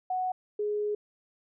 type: tone pair in turn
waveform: sine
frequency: 740 / 417.5 Hz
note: F#5 / G#4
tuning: 0 / +9 cents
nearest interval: minor seventh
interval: 991 cents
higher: first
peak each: -27 dBFS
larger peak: neither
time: 0.1-0.32 / 0.59-0.95 s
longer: second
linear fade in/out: 5 ms
effects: none